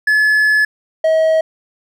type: tone pair in turn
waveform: triangle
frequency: 1715 / 638.7 Hz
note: A6 / D#5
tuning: -45 / +45 cents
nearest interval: octave + perfect fourth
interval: 1710 cents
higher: first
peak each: -8 dBFS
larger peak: neither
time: 0.07-0.65 / 1.04-1.41 s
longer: first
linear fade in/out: 5 ms
effects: none